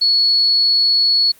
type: tone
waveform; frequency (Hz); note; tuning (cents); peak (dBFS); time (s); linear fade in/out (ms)
sine; 4385; C#8; -20; -11; 0.01-1.32; 10
effects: white hiss -48 dBFS RMS until 1.39 s + Opus 48 kbps